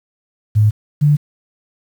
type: tone pair in turn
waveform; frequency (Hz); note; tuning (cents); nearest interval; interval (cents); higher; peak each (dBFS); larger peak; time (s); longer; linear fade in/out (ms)
sine; 106.3 / 147.43; G#2 / D3; +41 / +7; tritone; 566; second; -8; neither; 0.55-0.71 / 1.01-1.17; neither; 20
effects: 7-bit